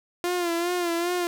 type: tone with vibrato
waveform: sawtooth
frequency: 347.1 Hz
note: F4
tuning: 11 cents flat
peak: -20 dBFS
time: 0.24-1.27 s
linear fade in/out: 0 ms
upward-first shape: sine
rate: 2.5 Hz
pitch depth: 56 cents each way
effects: 10-bit